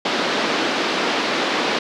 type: band-pass noise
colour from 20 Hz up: pink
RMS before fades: -21 dBFS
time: 0.05-1.79 s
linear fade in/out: 5 ms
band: 240 to 4700 Hz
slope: 24 dB/octave
effects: none